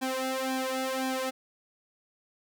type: tone with flanger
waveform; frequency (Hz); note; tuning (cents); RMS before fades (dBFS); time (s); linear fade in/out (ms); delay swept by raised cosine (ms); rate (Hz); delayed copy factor
sawtooth; 261.6; C4; 0; -31; 0.01-1.31; 20; 1.2 to 2.4; 1.9; +0.95
effects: none